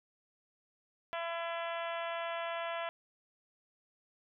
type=harmonic tone; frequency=336.1 Hz; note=E4; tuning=34 cents sharp; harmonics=2 / 3 / 4 / 5 / 6 / 7 / 8 / 9 / 10; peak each=-38 / -42 / -44 / -46 / -48 / -49 / -50 / -51 / -52 dBFS; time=1.13-2.89 s; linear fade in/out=0 ms; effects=none